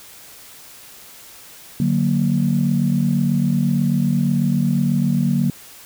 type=chord; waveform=sine; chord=D augmented; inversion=none; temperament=equal; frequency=146.83 / 185 / 233.1 Hz; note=D3 / F#3 / A#3; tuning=0 / 0 / 0 cents; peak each=-19 dBFS; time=1.8-5.5 s; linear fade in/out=2 ms; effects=tanh soft clip ceiling -6 dBFS + white hiss -42 dBFS RMS until 5.85 s